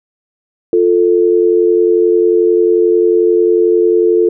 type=tone pair together; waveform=sine; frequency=350.9 / 442.1 Hz; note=F4 / A4; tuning=+8 / +8 cents; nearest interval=major third; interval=400 cents; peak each=-10 dBFS; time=0.73-4.29 s; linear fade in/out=2 ms; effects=none